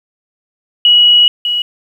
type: tone pair in turn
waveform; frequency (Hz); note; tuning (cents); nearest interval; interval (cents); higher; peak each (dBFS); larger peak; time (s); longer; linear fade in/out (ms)
sine; 2917 / 2917; F#7 / F#7; -25 / -25; unison; 0; neither; -4 / -12; first; 0.85-1.28 / 1.45-1.62; first; 2
effects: 7-bit